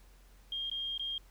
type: tone with dropouts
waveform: sine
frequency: 3219 Hz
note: G7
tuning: 45 cents sharp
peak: -34 dBFS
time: 0.52-1.18 s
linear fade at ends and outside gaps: 2 ms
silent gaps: 0.699-0.714 / 0.978-0.995 s
effects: added 45 Hz sine -56 dBFS peak until 1.3 s + pink hiss -65 dBFS RMS until 1.3 s